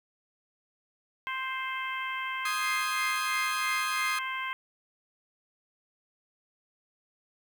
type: harmonic tone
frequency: 524 Hz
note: C5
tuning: 2 cents sharp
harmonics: 2 / 3 / 4 / 5 / 6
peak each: -35 / -38 / -36 / -42 / -43 dBFS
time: 1.27-4.53 s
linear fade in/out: 0 ms
type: chord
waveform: 30% pulse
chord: Ab major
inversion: second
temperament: equal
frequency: 1244.5 / 1661.2 / 2093 Hz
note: Eb6 / Ab6 / C7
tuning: 0 / 0 / 0 cents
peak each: -29 / -34 / -32 dBFS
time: 2.45-4.19 s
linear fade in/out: 5 ms
effects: 10-bit